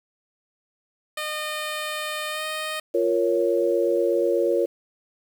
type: tone with pitch glide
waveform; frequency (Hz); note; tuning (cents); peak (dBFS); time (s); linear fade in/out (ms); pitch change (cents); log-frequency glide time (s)
10% pulse; 610 to 619.9; D#5 to D#5; -34 to -7; -19; 1.17-2.8; 5; +27; 2.29-2.44
type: chord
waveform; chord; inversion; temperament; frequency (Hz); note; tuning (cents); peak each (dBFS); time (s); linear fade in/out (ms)
sine; Bb minor; second; equal; 349.2 / 466.2 / 554.4; F4 / Bb4 / Db5; 0 / 0 / 0; -23; 2.94-4.66; 10
effects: 8-bit